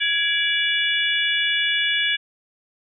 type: tone cluster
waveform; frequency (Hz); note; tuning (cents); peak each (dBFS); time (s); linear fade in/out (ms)
sine; 1668 / 2319 / 2905 / 3436; G#6 / D7 / F#7 / A7; +7 / -22 / -32 / -42; -24; 0-2.17; 20
effects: none